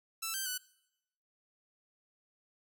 5% pulse tone with pitch steps, 1327 / 1563 / 1492 Hz, E6 / G6 / F#6, +11 / -6 / +14 cents, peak -24 dBFS, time 0.22-0.58 s, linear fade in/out 10 ms, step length 120 ms, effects noise-tail reverb RT60 0.9 s tail -24 dB re dry

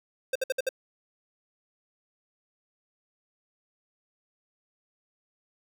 square tone bursts, 523 Hz, C5, 1 cent flat, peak -25 dBFS, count 5, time 0.33-0.691 s, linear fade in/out 5 ms, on 25 ms, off 59 ms, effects none

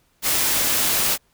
white noise, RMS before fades -20 dBFS, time 0.22-1.18 s, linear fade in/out 50 ms, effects pink hiss -63 dBFS RMS until 1.33 s

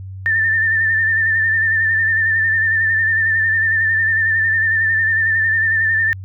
sine tone with vibrato, 1790 Hz, A6, 29 cents sharp, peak -13 dBFS, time 0.26-6.13 s, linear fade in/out 0 ms, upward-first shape sine, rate 11 Hz, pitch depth 39 cents each way, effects added 95 Hz sine -28 dBFS peak until 6.24 s

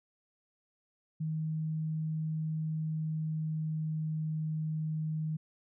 sine tone with pitch glide, 157.3 to 156.3 Hz, D#3 to D#3, +19 to +8 cents, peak -31 dBFS, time 1.2-5.37 s, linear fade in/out 10 ms, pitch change -11 cents, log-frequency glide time 2.67-4.31 s, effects none

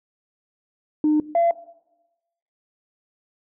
sine tone pair in turn, 303.9 / 680.4 Hz, D#4 / F5, -41 / -45 cents, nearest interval octave + major second, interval 1396 cents, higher second, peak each -14 dBFS, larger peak neither, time 1.04-1.2 / 1.35-1.51 s, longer neither, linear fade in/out 2 ms, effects noise-tail reverb RT60 1.0 s tail -19 dB re dry + tanh soft clip ceiling -12 dBFS

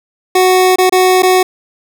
25% pulse tone with dropouts, 370 Hz, F#4, in tune, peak -3 dBFS, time 0.35-1.43 s, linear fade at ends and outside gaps 5 ms, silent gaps 0.759-0.784 / 0.896-0.923 / 1.223-1.231 s, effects none

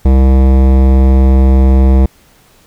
sine tone with hard clipping, 65.8 Hz, C2, 10 cents sharp, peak -6 dBFS, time 0.05-2.06 s, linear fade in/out 5 ms, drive 17 dB, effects pink hiss -47 dBFS RMS until 2.66 s

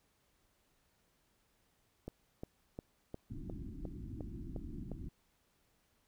click train, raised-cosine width 2 ms, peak -29 dBFS, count 9, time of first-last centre 2.08-4.917 s, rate 2.82 Hz
pink low-pass noise, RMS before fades -45 dBFS, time 3.3-5.09 s, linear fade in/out 5 ms, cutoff 350 Hz, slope 96 dB/octave
effects pink hiss -75 dBFS RMS until 6.07 s

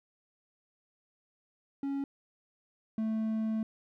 triangle tone pair in turn, 277.2 / 220.1 Hz, C#4 / A3, 0 / +1 cents, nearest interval major third, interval 399 cents, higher first, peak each -29 / -27 dBFS, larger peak second, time 1.83-2.04 / 2.98-3.63 s, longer second, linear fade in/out 2 ms, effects none

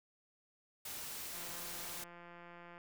white noise, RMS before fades -45 dBFS, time 0.85-2.04 s, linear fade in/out 5 ms
click train, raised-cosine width 0.5 ms, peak -39 dBFS, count 250, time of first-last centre 1.34-2.779 s, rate 173 Hz
effects none

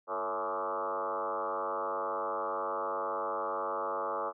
sine tone with frequency modulation, 854 Hz, G#5, 48 cents sharp, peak -31 dBFS, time 0.07-4.33 s, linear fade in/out 50 ms, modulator 99 Hz, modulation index 4.3, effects none

